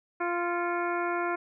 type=harmonic tone with a mistuned harmonic; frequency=347.7 Hz; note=F4; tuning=8 cents flat; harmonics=1 / 2 / 3 / 4 / 5 / 6 / 7; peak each=-31 / -33 / -34 / -34 / -40 / -41 / -46 dBFS; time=0.2-1.36 s; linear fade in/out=10 ms; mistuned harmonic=6; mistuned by=+75 cents; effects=none